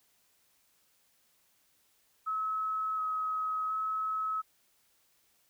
sine tone with pitch steps, 1289 / 1273 / 1288 Hz, E6 / D#6 / E6, -39 / +39 / -41 cents, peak -30 dBFS, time 2.26-4.42 s, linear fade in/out 20 ms, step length 720 ms, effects white hiss -70 dBFS RMS until 5.49 s

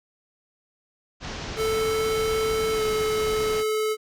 pink low-pass noise, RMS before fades -34 dBFS, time 1.2-3.64 s, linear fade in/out 50 ms, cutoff 6500 Hz, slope 48 dB/octave
square tone with pitch glide, 440 to 432.2 Hz, A4 to A4, 0 to -31 cents, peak -23 dBFS, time 1.56-3.97 s, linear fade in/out 50 ms, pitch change -31 cents, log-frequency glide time 2.71-2.83 s
effects none

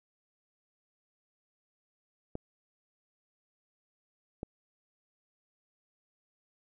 clicks, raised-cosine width 2 ms, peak -23 dBFS, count 2, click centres 2.354 / 4.431 s, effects none

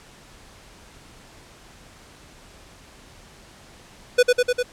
square tone with echo, 493.9 Hz, B4, in tune, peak -12 dBFS, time 4.18-4.23 s, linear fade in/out 10 ms, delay 100 ms, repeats 4, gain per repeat -2 dB, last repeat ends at 4.63 s, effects pink hiss -48 dBFS RMS until 4.72 s + low-pass 9000 Hz 12 dB/octave

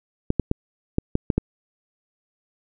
clicks, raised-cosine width 3 ms, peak -6 dBFS, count 7, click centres 0.304 / 0.397 / 0.514 / 0.984 / 1.154 / 1.302 / 1.38 s, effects none

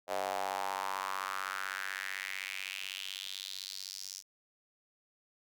square tone with high-pass filter sweep, 47.92 Hz, G1, 39 cents flat, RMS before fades -39 dBFS, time 0.07-4.23 s, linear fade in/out 50 ms, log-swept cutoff 620 to 5700 Hz, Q 3.7, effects none

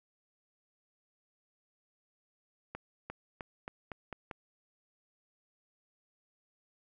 accelerating click train, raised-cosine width 0.5 ms, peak -25 dBFS, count 7, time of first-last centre 2.75-4.312 s, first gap 350 ms, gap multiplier 0.88, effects none

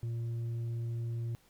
sine tone with tanh clipping, 116.54 Hz, A#2, in tune, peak -34 dBFS, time 0.03-1.35 s, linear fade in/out 0 ms, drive 4 dB, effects pink hiss -66 dBFS RMS until 1.49 s

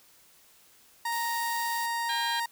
30% pulse tone, 932.3 Hz, A#5, in tune, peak -26 dBFS, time 1.05-2.46 s, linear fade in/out 5 ms
blue noise, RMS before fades -40 dBFS, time 1.12-1.86 s, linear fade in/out 2 ms
harmonic tone, 803 Hz, G5, 41 cents sharp, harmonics 1 / 2 / 3 / 4 / 5, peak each -44 / -36 / -43 / -35 / -36 dBFS, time 2.09-2.4 s, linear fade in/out 5 ms
effects white hiss -59 dBFS RMS until 2.51 s

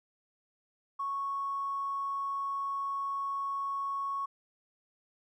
triangle tone with tanh clipping, 1106 Hz, C#6, 4 cents flat, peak -31 dBFS, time 0.99-4.26 s, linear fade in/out 10 ms, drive 2 dB, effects none

